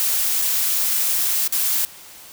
blue noise with dropouts, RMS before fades -20 dBFS, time 0-1.85 s, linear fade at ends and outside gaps 0 ms, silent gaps 0.417-0.421 / 1.476-1.524 s, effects white hiss -42 dBFS RMS until 2.32 s

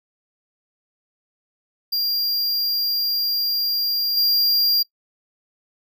square tone with level steps, 4778 Hz, D8, 29 cents sharp, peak -20 / -16 dBFS, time 1.92-4.83 s, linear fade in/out 10 ms, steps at 4.17 s, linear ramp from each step 2 ms, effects noise-tail reverb RT60 0.1 s tail -22 dB re dry

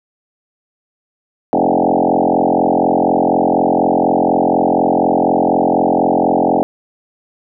sine tone with frequency modulation, 523.3 Hz, C5, in tune, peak -10 dBFS, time 1.53-6.63 s, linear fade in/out 0 ms, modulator 44.1 Hz, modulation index 6.9, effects none

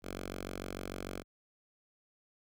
5% pulse tone with notch filter, 46.72 Hz, F#1, 18 cents sharp, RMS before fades -42 dBFS, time 0.02-1.24 s, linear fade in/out 50 ms, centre 130 Hz, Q 1.4, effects none

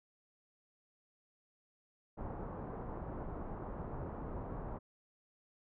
pink low-pass noise, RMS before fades -43 dBFS, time 2.17-4.79 s, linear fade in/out 20 ms, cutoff 1100 Hz, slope 24 dB/octave, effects none

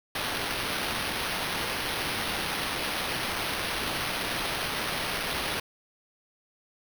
white noise with sample-and-hold, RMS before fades -31 dBFS, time 0.15-5.6 s, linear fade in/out 5 ms, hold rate 7350 Hz, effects none

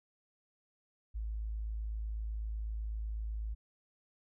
sine tone, 54 Hz, A1, 32 cents flat, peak -35 dBFS, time 1.14-3.55 s, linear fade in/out 20 ms, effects none

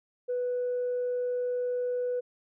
sine tone, 493.9 Hz, B4, in tune, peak -26 dBFS, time 0.28-2.21 s, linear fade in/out 20 ms, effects tanh soft clip ceiling -24 dBFS

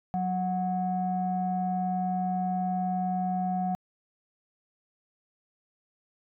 sine tone pair together, 184.07 / 735 Hz, F#3 / F#5, -9 / -12 cents, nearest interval 2 octaves, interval 2397 cents, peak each -28 dBFS, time 0.14-3.75 s, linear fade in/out 0 ms, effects tanh soft clip ceiling -19 dBFS

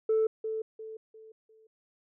sine tone with echo, 440 Hz, A4, in tune, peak -21 dBFS, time 0.09-0.27 s, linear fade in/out 5 ms, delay 350 ms, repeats 4, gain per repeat -9 dB, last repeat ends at 1.67 s, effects tanh soft clip ceiling -20 dBFS

